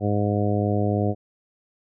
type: harmonic tone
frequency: 103.1 Hz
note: G#2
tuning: 12 cents flat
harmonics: 1 / 2 / 3 / 4 / 5 / 6 / 7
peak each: -23 / -26 / -28 / -29 / -30 / -31 / -31 dBFS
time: 0-1.15 s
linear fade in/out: 50 ms
effects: none